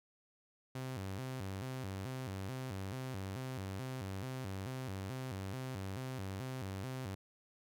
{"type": "tone with vibrato", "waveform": "sawtooth", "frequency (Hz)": 111.9, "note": "A2", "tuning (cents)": 30, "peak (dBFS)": -36, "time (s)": [0.75, 7.15], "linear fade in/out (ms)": 5, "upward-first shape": "square", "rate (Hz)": 2.3, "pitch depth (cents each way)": 260, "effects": []}